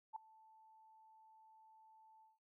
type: tone with ADSR envelope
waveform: sine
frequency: 880 Hz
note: A5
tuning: in tune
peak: -40 dBFS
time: 0.13-2.39 s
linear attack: 31 ms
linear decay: 3 ms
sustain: -23 dB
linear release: 170 ms
effects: none